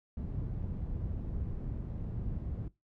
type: low-pass noise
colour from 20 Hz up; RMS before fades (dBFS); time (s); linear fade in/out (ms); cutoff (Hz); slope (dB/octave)
white; -37; 0.17-2.68; 2; 110; 12
effects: noise-tail reverb RT60 0.2 s tail -20 dB re dry